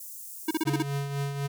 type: high-pass noise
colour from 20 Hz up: white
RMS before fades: -42 dBFS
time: 0-0.64 s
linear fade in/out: 5 ms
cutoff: 7100 Hz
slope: 24 dB/octave
type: tone bursts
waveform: square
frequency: 317.3 Hz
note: D#4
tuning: 34 cents sharp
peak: -24 dBFS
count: 6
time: 0.48-0.825 s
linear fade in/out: 5 ms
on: 30 ms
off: 33 ms
type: tone with tremolo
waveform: square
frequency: 140.6 Hz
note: C#3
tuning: 25 cents sharp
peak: -27 dBFS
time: 0.65-1.48 s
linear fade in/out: 20 ms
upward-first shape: triangle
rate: 4 Hz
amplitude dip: 55%
effects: none